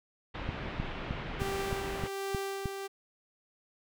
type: low-pass noise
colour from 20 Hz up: pink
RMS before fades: -39 dBFS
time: 0.34-2.08 s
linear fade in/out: 10 ms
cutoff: 3200 Hz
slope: 24 dB/octave
type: click train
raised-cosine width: 5 ms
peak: -21 dBFS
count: 8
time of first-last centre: 0.49-2.657 s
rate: 3.23 Hz
type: tone with tremolo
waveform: sawtooth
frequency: 392 Hz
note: G4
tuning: in tune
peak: -29 dBFS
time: 1.39-2.88 s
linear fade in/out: 20 ms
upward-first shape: sine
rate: 1.3 Hz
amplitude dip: 40%
effects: none